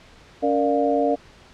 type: tone cluster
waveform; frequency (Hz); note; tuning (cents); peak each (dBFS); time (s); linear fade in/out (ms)
sine; 281.4 / 462.2 / 594 / 703; C#4 / A#4 / D5 / F5; +26 / -15 / +20 / +11; -23; 0.42-1.16; 20
effects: pink hiss -49 dBFS RMS until 1.53 s + low-pass 5000 Hz 12 dB/octave